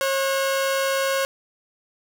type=tone pair together; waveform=sawtooth; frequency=542 / 1464.6 Hz; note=C#5 / F#6; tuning=-39 / -18 cents; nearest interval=octave + perfect fourth; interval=1721 cents; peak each=-17 / -26 dBFS; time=0.01-1.25 s; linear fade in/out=0 ms; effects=none